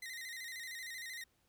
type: tone with vibrato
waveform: sawtooth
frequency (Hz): 1949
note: B6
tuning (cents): -23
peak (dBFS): -40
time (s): 0.02-1.24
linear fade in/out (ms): 5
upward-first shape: square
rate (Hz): 13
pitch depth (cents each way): 77
effects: pink hiss -75 dBFS RMS until 1.48 s